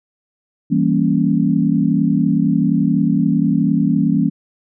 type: chord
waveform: sine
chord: E diminished seventh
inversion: none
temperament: equal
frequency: 164.81 / 196 / 233.1 / 277.2 Hz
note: E3 / G3 / Bb3 / Db4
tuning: 0 / 0 / 0 / 0 cents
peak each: -18 dBFS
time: 0.7-4.3 s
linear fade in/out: 20 ms
effects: none